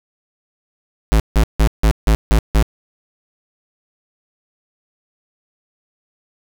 square tone bursts, 54 Hz, A1, 32 cents flat, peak -10 dBFS, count 7, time 1.12-2.626 s, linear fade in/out 0 ms, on 78 ms, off 160 ms, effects none

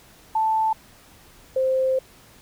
sine tone pair in turn, 880 / 523.3 Hz, A5 / C5, 0 / 0 cents, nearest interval major sixth, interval 900 cents, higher first, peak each -18 dBFS, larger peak neither, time 0.35-0.73 / 1.56-1.99 s, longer second, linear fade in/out 5 ms, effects pink hiss -51 dBFS RMS until 2.41 s

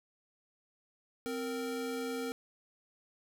square tone pair together, 260.4 / 464 Hz, C4 / A#4, -8 / -8 cents, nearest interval minor seventh, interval 1000 cents, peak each -39 / -38 dBFS, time 1.26-2.32 s, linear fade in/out 0 ms, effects none

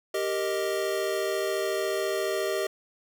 square chord, Eb major, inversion first, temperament equal, 392 / 466.2 / 622.3 Hz, G4 / Bb4 / Eb5, 0 / 0 / 0 cents, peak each -30 / -34 / -31 dBFS, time 0.14-2.67 s, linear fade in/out 5 ms, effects none

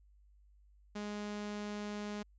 sawtooth tone, 207.7 Hz, G#3, in tune, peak -35 dBFS, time 0.95-2.23 s, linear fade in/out 10 ms, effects added 50 Hz sine -61 dBFS peak until 2.38 s + resampled to 16000 Hz

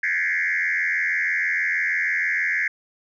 sine tone with frequency modulation, 1907 Hz, A#6, 39 cents sharp, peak -19 dBFS, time 0.03-2.68 s, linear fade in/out 5 ms, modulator 86.3 Hz, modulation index 3.4, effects tanh soft clip ceiling -15 dBFS

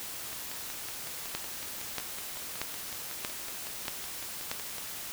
two click trains, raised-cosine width 0.2 ms, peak -23 / -14 dBFS, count 25 / 6, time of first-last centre 0.33-4.783 / 1.35-4.515 s, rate 5.39 / 1.58 Hz, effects white hiss -40 dBFS RMS until 5.12 s

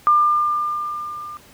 sine tone with level ramp, 1199 Hz, D6, 36 cents sharp, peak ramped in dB -10 to -31 dBFS, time 0.07-1.37 s, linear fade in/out 0 ms, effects pink hiss -48 dBFS RMS until 1.53 s + high-pass 60 Hz 12 dB/octave

